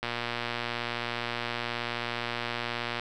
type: click train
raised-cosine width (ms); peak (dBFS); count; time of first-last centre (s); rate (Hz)
0.3; -15; 354; 0.03-2.996; 119
effects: none